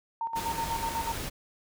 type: tone with tremolo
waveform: sine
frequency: 915 Hz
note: A#5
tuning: 32 cents flat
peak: -28 dBFS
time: 0.21-1.12 s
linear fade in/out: 2 ms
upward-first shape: square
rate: 8.1 Hz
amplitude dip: 65%
type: noise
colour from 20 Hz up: pink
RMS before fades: -36 dBFS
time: 0.35-1.3 s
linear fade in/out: 20 ms
effects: none